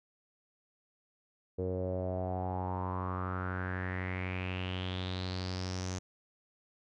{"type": "tone with low-pass filter sweep", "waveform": "sawtooth", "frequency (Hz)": 92.1, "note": "F#2", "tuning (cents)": -7, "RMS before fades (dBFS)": -36, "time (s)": [1.58, 5.99], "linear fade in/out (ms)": 10, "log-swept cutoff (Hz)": [460, 6400], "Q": 6.1, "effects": []}